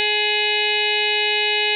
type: harmonic tone with a mistuned harmonic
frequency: 420.2 Hz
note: G#4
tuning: 20 cents sharp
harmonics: 1 / 2 / 4 / 5 / 6 / 7 / 8 / 9 / 10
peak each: -26 / -28 / -29 / -26 / -22 / -23 / -32 / -28 / -32 dBFS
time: 0-1.75 s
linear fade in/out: 0 ms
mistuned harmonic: 8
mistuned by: +20 cents
effects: none